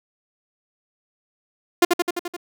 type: tone with echo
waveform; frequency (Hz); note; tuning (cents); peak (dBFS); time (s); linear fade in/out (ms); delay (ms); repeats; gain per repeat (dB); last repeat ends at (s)
sawtooth; 350.3; F4; +5; -7; 1.82-1.85; 5; 86; 6; -3; 2.366
effects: none